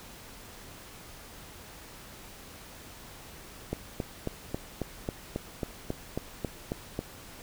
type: click train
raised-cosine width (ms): 2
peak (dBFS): -17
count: 13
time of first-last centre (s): 3.73-6.991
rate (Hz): 3.68
effects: pink hiss -48 dBFS RMS until 7.42 s